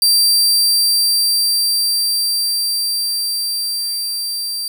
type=tone with level ramp; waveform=sawtooth; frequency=4700 Hz; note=D8; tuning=1 cent sharp; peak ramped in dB=-7 to -18 dBFS; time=0.02-4.68 s; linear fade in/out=2 ms; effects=7-bit